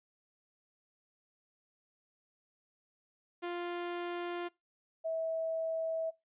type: tone pair in turn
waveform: sawtooth / sine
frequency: 349.2 / 649.4 Hz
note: F4 / E5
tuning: 0 / -26 cents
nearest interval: major seventh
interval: 1074 cents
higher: second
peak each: -32 / -32 dBFS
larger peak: neither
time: 3.42-4.49 / 5.04-6.11 s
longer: neither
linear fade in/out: 20 ms
effects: noise-tail reverb RT60 0.2 s tail -22 dB re dry + resampled to 8000 Hz